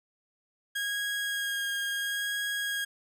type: tone with vibrato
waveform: 30% pulse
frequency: 1635 Hz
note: G#6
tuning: 28 cents flat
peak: -27 dBFS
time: 0.75-2.85 s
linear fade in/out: 10 ms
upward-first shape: sine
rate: 0.73 Hz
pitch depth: 13 cents each way
effects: none